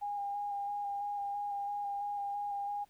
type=tone with vibrato; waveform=sine; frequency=812 Hz; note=G#5; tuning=39 cents flat; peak=-34 dBFS; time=0.01-2.85 s; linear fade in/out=20 ms; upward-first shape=square; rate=3 Hz; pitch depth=14 cents each way; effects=pink hiss -69 dBFS RMS until 2.89 s